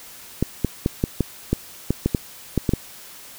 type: clicks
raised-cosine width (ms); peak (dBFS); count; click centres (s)
3; -5; 12; 0.426 / 0.647 / 0.861 / 1.039 / 1.207 / 1.53 / 1.906 / 2.06 / 2.148 / 2.577 / 2.692 / 2.736
effects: white hiss -42 dBFS RMS until 3.38 s